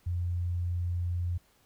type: tone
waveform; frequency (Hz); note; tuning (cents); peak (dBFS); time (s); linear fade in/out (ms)
sine; 87.7; F2; +8; -28; 0.06-1.38; 10
effects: pink hiss -66 dBFS RMS until 1.65 s